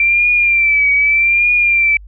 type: tone with vibrato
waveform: sine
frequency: 2349 Hz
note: D7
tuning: in tune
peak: -9 dBFS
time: 0-1.97 s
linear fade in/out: 2 ms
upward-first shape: triangle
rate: 0.82 Hz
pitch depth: 70 cents each way
effects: added 50 Hz sine -33 dBFS peak until 2.07 s